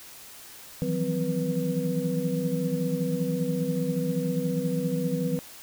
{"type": "tone cluster", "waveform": "sine", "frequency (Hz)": [160.9, 171.3, 185.9, 257.7, 489], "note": ["E3", "F3", "F#3", "C4", "B4"], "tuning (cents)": [-42, -33, 8, -26, -17], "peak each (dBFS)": -31, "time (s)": [0.82, 5.39], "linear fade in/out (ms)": 0, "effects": ["white hiss -46 dBFS RMS until 5.62 s"]}